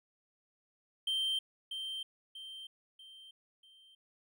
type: tone with echo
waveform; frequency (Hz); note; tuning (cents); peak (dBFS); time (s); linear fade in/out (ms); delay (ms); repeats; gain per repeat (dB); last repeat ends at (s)
triangle; 3136; G7; 0; -29; 1.07-1.39; 5; 640; 4; -7; 3.95
effects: none